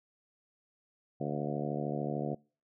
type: harmonic tone with a mistuned harmonic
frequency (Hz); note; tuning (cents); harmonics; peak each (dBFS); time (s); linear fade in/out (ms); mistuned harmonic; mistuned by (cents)
73.42; D2; 0; 2 / 3 / 4 / 5 / 6 / 7 / 8 / 9 / 10; -37 / -39 / -40 / -41 / -42 / -42 / -43 / -44 / -44; 1.2-2.35; 10; 10; -43
effects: noise-tail reverb RT60 0.4 s tail -26 dB re dry

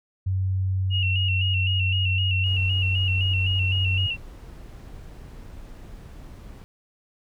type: tone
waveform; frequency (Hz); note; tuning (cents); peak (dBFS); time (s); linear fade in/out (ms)
sine; 94.4; F#2; +35; -21; 0.26-4.07; 10
type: tone with vibrato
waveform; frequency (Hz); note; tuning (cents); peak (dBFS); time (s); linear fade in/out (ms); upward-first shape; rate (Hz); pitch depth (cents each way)
sine; 2794; F7; 0; -24; 0.9-4.17; 50; square; 3.9; 48
type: noise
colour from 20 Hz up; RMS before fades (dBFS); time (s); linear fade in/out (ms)
brown; -41; 2.46-6.64; 0
effects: none

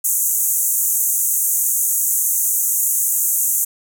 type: band-pass noise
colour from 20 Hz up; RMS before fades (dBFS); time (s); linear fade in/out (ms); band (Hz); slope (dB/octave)
white; -18; 0.04-3.65; 10; 6300 to 16000; 96
effects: none

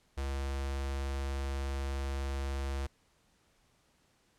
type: tone with notch filter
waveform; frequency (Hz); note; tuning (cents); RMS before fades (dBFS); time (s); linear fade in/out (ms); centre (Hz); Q
square; 68.3; C#2; -25; -35; 0.17-2.87; 10; 160; 0.82
effects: pink hiss -70 dBFS RMS until 4.38 s + low-pass 10000 Hz 12 dB/octave

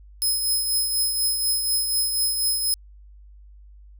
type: tone with tremolo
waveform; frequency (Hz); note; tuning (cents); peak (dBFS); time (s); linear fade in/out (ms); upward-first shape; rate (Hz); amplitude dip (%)
10% pulse; 5120; D#8; +49; -13; 0.22-2.74; 0; triangle; 4.1; 50
effects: added 50 Hz sine -44 dBFS peak until 3.99 s

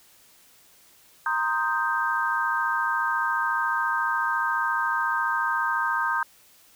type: chord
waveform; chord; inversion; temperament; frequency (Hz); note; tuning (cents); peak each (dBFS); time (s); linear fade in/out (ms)
sine; C minor seventh; third; equal; 932.3 / 1046.5 / 1244.5 / 1568; Bb5 / C6 / Eb6 / G6; 0 / 0 / 0 / 0; -28 / -31 / -28 / -26; 1.26-6.23; 2
effects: white hiss -56 dBFS RMS until 6.75 s

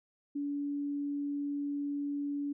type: tone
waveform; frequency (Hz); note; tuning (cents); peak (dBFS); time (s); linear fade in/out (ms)
sine; 286.3; D4; -44; -32; 0.35-2.53; 10
effects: none

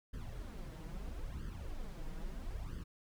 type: noise with flanger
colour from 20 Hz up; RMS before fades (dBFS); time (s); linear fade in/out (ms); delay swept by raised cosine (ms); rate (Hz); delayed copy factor
brown; -43; 0.13-2.84; 10; 0.62 to 6.42; 0.76; +0.75
effects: none

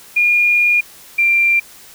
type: tone pair in turn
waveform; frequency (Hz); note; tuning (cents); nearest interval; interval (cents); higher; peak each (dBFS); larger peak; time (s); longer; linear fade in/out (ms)
sine; 2426 / 2371; D#7 / D7; -44 / +16; unison; 40; first; -10; neither; 0.16-0.81 / 1.18-1.6; first; 10
effects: white hiss -41 dBFS RMS until 1.94 s

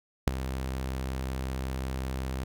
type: tone with ADSR envelope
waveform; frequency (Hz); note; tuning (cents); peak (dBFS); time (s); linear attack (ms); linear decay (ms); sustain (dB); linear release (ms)
sawtooth; 65.41; C2; 0; -15; 0.27-2.44; 7; 16; -12; 6
effects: none

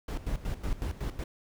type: noise with tremolo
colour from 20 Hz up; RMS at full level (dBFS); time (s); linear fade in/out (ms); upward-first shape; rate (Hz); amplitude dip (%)
brown; -32; 0.08-1.24; 5; square; 5.4; 75
effects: none

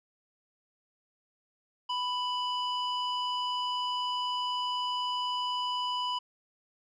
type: tone with low-pass filter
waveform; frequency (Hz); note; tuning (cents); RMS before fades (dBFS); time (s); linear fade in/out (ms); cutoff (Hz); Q
square; 992; B5; +7; -32; 1.89-6.19; 10; 3800; 5.3
effects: none

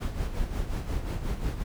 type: noise with tremolo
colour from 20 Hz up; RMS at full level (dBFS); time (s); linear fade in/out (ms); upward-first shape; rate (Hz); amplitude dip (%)
brown; -28; 0-1.64; 20; sine; 5.6; 60
effects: none

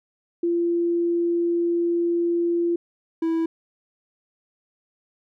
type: tone pair in turn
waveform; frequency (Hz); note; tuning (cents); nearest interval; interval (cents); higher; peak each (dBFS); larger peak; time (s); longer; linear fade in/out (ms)
sine / triangle; 342.6 / 328; F4 / E4; -33 / -9; minor second; 76; first; -19 / -18; second; 0.43-2.76 / 3.22-3.46; first; 5
effects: none

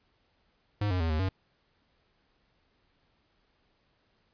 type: tone with pitch steps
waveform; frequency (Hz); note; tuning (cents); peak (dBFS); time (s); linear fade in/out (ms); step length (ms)
square; 103.6 / 91.2 / 81.9 / 77.9 / 94.7; G#2 / F#2 / E2 / D#2 / F#2; -4 / -24 / -11 / +3 / +41; -27; 0.81-1.29; 5; 96
effects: pink hiss -71 dBFS RMS until 4.33 s + resampled to 11025 Hz

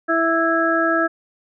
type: harmonic tone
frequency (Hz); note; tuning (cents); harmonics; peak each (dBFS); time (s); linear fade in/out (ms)
329.6; E4; 0; 1 / 2 / 4 / 5; -21 / -21 / -21 / -21; 0.08-1.08; 20
effects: none

